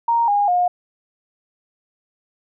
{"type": "tone with pitch steps", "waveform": "sine", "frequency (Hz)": [932.3, 816.3, 714.8], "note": ["A#5", "G#5", "F5"], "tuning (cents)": [0, -30, 40], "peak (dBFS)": -14, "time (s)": [0.08, 0.68], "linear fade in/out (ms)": 5, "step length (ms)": 200, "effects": []}